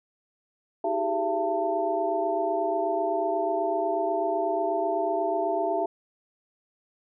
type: tone cluster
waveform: sine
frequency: 319.8 / 386.3 / 414.4 / 677 / 893 Hz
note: D#4 / G4 / G#4 / E5 / A5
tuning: +48 / -25 / -4 / +46 / +25 cents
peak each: -34 / -30 / -35 / -26 / -32 dBFS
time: 0.84-5.86 s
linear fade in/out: 5 ms
effects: none